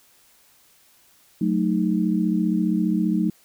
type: chord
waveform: sine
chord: D# diminished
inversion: first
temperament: equal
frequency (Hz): 185 / 220 / 311.1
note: F#3 / A3 / D#4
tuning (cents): 0 / 0 / 0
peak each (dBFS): -22 / -23 / -24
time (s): 1.41-3.3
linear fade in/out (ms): 5
effects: white hiss -57 dBFS RMS until 3.44 s